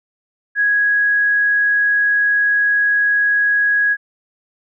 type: tone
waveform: sine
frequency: 1661.2 Hz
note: G#6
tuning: in tune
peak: -12 dBFS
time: 0.55-3.97 s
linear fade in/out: 50 ms
effects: none